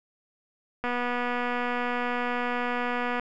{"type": "click train", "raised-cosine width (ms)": 0.5, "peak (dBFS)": -15, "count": 576, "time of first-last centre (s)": [0.84, 3.197], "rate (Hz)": 244, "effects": []}